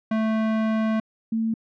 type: tone pair in turn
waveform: square / sine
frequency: 220 / 224.2 Hz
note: A3 / A3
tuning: 0 / +33 cents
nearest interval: unison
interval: 33 cents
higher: second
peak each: -21 dBFS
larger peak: neither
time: 0.11-1 / 1.32-1.54 s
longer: first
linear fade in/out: 5 ms
effects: low-pass 2000 Hz 12 dB/octave